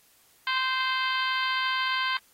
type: harmonic tone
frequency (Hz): 520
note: C5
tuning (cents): -11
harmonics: 2 / 3 / 4 / 5 / 6 / 7 / 8 / 9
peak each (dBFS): -29 / -30 / -33 / -37 / -33 / -40 / -39 / -41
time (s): 0.47-2.17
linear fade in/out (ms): 2
effects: white hiss -61 dBFS RMS until 2.33 s + AAC 48 kbps